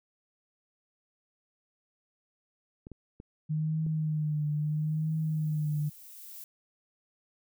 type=clicks; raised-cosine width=3 ms; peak=-31 dBFS; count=4; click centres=2.869 / 2.917 / 3.201 / 3.865 s
type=tone with vibrato; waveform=sine; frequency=153.6 Hz; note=D#3; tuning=22 cents flat; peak=-27 dBFS; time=3.49-5.9 s; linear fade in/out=20 ms; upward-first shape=triangle; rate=0.75 Hz; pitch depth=56 cents each way
type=noise with exponential growth; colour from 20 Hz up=violet; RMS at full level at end=-44 dBFS; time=3.77-6.44 s; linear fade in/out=1 ms; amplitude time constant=580 ms
effects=none